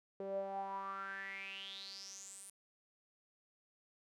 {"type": "tone with band-pass filter sweep", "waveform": "sawtooth", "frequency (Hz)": 194.9, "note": "G3", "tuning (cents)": -10, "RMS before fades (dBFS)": -45, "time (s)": [0.2, 2.5], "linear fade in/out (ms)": 2, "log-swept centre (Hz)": [470, 9800], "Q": 9, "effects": []}